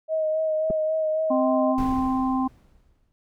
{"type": "tone with vibrato", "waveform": "sine", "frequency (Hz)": 629, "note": "D#5", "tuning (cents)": 19, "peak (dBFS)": -21, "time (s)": [0.08, 1.76], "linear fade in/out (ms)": 50, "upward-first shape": "sine", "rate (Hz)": 3.7, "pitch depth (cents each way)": 21}
{"type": "clicks", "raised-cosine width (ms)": 2, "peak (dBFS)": -17, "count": 2, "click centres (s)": [0.702, 0.707]}
{"type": "harmonic tone", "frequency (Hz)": 260.8, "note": "C4", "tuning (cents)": -5, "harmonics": [1, 3, 4], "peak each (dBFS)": [-22, -29, -29], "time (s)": [1.3, 2.48], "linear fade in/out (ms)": 10}
{"type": "noise with exponential decay", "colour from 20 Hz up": "brown", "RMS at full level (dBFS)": -28, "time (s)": [1.78, 3.12], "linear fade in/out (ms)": 0, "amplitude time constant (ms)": 290}
{"effects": []}